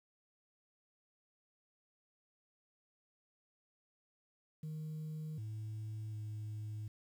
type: tone with pitch steps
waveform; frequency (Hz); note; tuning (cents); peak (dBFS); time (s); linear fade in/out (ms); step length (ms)
sine; 155.4 / 108.2 / 106.7; D#3 / A2 / G#2; -2 / -29 / +47; -38; 4.63-6.88; 5; 750
effects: tanh soft clip ceiling -39 dBFS + 11-bit